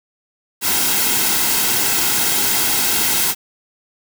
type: noise with comb filter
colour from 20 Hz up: white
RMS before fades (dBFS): -17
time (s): 0.61-3.35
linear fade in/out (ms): 50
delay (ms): 1.7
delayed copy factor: -0.55
effects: none